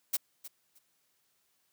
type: noise with echo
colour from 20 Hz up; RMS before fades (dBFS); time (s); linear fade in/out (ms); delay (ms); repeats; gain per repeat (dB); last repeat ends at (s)
blue; -29; 0.13-0.17; 10; 310; 2; -15; 0.79
effects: white hiss -74 dBFS RMS until 1.72 s + high-pass 80 Hz 12 dB/octave